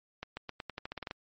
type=accelerating click train; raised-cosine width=0.3 ms; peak=-22 dBFS; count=12; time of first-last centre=0.23-1.111 s; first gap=140 ms; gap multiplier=0.88; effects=MP3 32 kbps